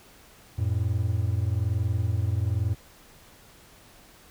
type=tone pair together; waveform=triangle; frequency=89.7 / 110.77 Hz; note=F2 / A2; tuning=+47 / +12 cents; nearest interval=major third; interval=365 cents; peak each=-24 dBFS; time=0.58-2.75 s; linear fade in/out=10 ms; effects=pink hiss -53 dBFS RMS until 4.3 s